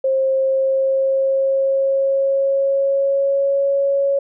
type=tone with pitch glide; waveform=sine; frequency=532 to 555.2 Hz; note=C5 to C#5; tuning=+29 to +3 cents; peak=-14 dBFS; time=0.04-4.19 s; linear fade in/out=5 ms; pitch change=+74 cents; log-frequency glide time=0.33-3.66 s; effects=none